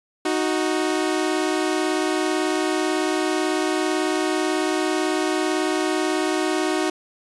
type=tone pair together; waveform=sawtooth; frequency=311.1 / 369.2 Hz; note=D#4 / F#4; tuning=0 / -4 cents; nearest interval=minor third; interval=296 cents; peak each=-19 dBFS; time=0.25-6.9 s; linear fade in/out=5 ms; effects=resampled to 24000 Hz